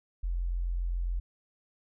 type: tone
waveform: sine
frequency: 43.65 Hz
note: F1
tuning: in tune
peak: -28 dBFS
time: 0.23-1.2 s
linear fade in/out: 10 ms
effects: none